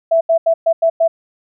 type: tone bursts at uneven times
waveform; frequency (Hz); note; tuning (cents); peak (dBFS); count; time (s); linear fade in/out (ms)
sine; 660; E5; +2; -9; 6; 0.11-0.21 / 0.29-0.38 / 0.46-0.54 / 0.66-0.73 / 0.82-0.9 / 1-1.08; 10
effects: none